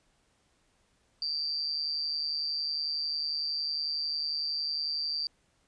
sine tone with amplitude modulation, 4699 Hz, D8, in tune, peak -26 dBFS, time 1.22-5.27 s, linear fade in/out 2 ms, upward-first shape sine, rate 151 Hz, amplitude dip 80%, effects pink hiss -70 dBFS RMS until 5.67 s + resampled to 22050 Hz

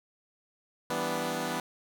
10% pulse chord, E minor seventh, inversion none, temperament equal, 164.81 / 196 / 246.9 / 293.7 Hz, E3 / G3 / B3 / D4, 0 / 0 / 0 / 0 cents, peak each -28 / -30 / -25 / -30 dBFS, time 0.9-1.6 s, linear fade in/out 2 ms, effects none

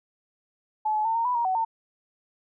sine tone with pitch steps, 860 / 855 / 900 / 921 / 990 / 941 / 750 / 904 Hz, A5 / A5 / A5 / A#5 / B5 / A#5 / F#5 / A5, -40 / -50 / +39 / -21 / +4 / +16 / +23 / +47 cents, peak -22 dBFS, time 0.85-1.65 s, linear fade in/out 10 ms, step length 100 ms, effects none

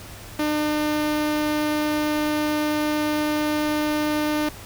sawtooth tone with notch filter, 301.5 Hz, D4, 46 cents sharp, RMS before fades -23 dBFS, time 0.39-4.49 s, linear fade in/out 5 ms, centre 7900 Hz, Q 1.6, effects added 103 Hz sine -44 dBFS peak until 4.65 s + pink hiss -41 dBFS RMS until 4.65 s

